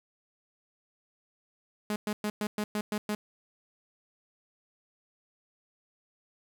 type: tone bursts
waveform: sawtooth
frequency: 210 Hz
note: G#3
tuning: 19 cents sharp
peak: -25 dBFS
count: 8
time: 1.9-3.15 s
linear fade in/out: 2 ms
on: 60 ms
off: 110 ms
effects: 9-bit